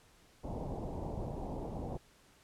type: low-pass noise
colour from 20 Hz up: pink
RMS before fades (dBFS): -40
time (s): 0.43-1.98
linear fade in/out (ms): 20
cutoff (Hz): 900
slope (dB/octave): 48
effects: pink hiss -64 dBFS RMS until 2.43 s + low-pass 11000 Hz 12 dB/octave